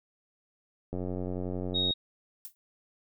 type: click train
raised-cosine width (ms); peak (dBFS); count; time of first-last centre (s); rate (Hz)
2; -22; 90; 0.93-1.907; 91.1
type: tone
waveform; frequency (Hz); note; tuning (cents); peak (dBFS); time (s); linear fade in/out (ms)
sine; 3759; A#7; +14; -26; 1.74-1.94; 20
type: noise with exponential decay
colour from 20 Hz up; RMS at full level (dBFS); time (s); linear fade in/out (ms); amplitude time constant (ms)
violet; -38; 2.45-2.55; 0; 21
effects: none